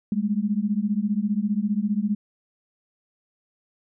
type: beating tone pair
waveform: sine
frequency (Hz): 200.1 / 215.1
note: G3 / A3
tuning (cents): +36 / -39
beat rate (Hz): 15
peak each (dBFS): -24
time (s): 0.12-2.15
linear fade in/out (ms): 2
effects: none